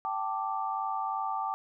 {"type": "chord", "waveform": "sine", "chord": "G suspended second", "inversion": "none", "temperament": "equal with one note detuned", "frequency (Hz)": [777.2, 880, 1174.7], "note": ["G5", "A5", "D6"], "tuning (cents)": [-15, 0, 0], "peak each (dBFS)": -34, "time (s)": [0.05, 1.54], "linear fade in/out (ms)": 0, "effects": []}